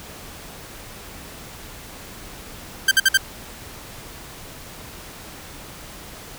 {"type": "tone bursts", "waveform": "sawtooth", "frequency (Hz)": 1568, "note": "G6", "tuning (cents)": 0, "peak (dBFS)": -8, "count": 4, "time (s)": [2.88, 3.174], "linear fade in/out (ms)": 5, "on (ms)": 33, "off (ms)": 54, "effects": ["pink hiss -39 dBFS RMS until 6.38 s"]}